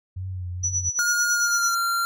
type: tone with vibrato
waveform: sine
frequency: 91.4 Hz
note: F#2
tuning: 21 cents flat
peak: -28 dBFS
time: 0.16-0.9 s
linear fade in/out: 10 ms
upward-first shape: triangle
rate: 2.2 Hz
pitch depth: 58 cents each way
type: tone with tremolo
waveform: sine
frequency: 5920 Hz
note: F#8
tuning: in tune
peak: -20 dBFS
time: 0.63-1.75 s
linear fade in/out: 10 ms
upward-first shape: sine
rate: 9 Hz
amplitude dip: 80%
type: tone with pitch glide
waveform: square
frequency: 1426 to 1379 Hz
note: F6 to F6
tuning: +36 to -22 cents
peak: -22 dBFS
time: 0.99-2.05 s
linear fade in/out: 0 ms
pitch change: -58 cents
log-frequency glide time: 1.34-1.72 s
effects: none